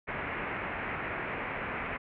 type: low-pass noise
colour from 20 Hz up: white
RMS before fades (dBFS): -36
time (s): 0.07-1.98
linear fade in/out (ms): 20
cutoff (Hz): 2400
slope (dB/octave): 48
effects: none